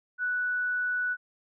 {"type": "tone", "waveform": "sine", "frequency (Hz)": 1480, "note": "F#6", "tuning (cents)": 0, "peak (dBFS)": -26, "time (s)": [0.18, 1.17], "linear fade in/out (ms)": 50, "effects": []}